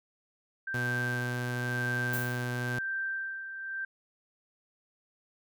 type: tone with tremolo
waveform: sine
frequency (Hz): 1568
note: G6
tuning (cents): 0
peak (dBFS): -30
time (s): 0.67-3.85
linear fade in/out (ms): 5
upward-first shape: sine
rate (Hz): 0.97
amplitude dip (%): 60
type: tone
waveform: sawtooth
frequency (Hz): 123.1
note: B2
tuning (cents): -5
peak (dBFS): -28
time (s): 0.74-2.79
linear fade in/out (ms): 5
type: noise with exponential decay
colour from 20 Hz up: violet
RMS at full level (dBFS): -35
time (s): 2.13-2.59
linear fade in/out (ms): 5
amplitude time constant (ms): 100
effects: none